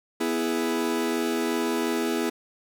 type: chord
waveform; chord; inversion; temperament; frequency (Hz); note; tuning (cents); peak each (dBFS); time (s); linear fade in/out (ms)
40% pulse; E major; second; equal; 246.9 / 329.6 / 415.3; B3 / E4 / G#4; 0 / 0 / 0; -28 / -27 / -28; 0.2-2.3; 10
effects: none